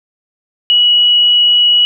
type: tone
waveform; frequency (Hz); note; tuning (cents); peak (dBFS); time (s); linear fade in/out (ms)
sine; 2924; F#7; -21; -6; 0.7-1.85; 0
effects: none